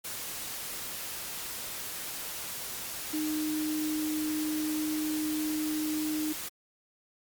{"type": "tone in noise", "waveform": "sine", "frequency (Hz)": 307.5, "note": "D#4", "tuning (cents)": -20, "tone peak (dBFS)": -29, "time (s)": [3.13, 6.33], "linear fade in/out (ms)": 10, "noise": "white", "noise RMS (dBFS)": -38, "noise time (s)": [0.04, 6.49], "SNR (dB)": 6, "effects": ["Opus 48 kbps"]}